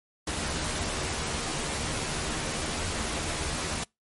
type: noise with comb filter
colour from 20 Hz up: pink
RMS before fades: -31 dBFS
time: 0.27-3.84 s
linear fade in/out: 5 ms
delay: 13 ms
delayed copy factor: +0.6
effects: noise-tail reverb RT60 0.2 s tail -26 dB re dry + MP3 48 kbps